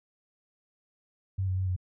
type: tone with pitch steps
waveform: sine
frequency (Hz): 95.7 / 93 / 94.1 / 91.5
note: G2 / F#2 / F#2 / F#2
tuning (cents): -41 / +9 / +30 / -19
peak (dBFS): -26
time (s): 1.38-1.764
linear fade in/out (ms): 10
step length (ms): 96
effects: none